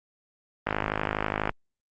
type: click train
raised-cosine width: 0.5 ms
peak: -10 dBFS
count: 44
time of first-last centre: 0.67-1.494 s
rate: 52.2 Hz
effects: Opus 24 kbps